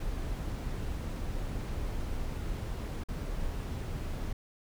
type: noise with dropouts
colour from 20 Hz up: brown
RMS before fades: -35 dBFS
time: 0-4.33 s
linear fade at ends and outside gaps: 5 ms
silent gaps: 3.038-3.085 s
effects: none